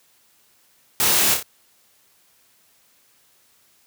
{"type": "noise with echo", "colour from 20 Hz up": "white", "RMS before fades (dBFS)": -19, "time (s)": [1, 1.34], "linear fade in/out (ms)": 0, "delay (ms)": 29, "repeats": 3, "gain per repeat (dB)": -5, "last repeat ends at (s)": 1.427, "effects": ["white hiss -59 dBFS RMS until 3.86 s", "high-pass 60 Hz 12 dB/octave"]}